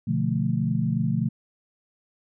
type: chord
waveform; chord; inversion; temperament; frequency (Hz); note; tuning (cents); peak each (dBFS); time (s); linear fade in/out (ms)
sine; B half-diminished seventh; none; equal; 123.47 / 146.83 / 174.61 / 220; B2 / D3 / F3 / A3; 0 / 0 / 0 / 0; -27; 0.07-1.29; 10
effects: none